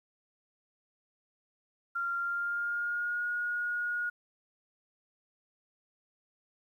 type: tone with pitch glide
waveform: sine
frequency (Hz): 1386 to 1441.5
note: F6 to F#6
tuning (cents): -14 to -46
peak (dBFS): -30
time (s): 1.95-4.1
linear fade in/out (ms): 10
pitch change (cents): +68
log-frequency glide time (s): 2.17-3.25
effects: 11-bit